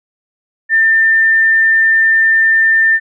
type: tone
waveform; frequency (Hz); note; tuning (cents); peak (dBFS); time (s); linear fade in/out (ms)
sine; 1795; A6; +34; -7; 0.69-3; 50
effects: none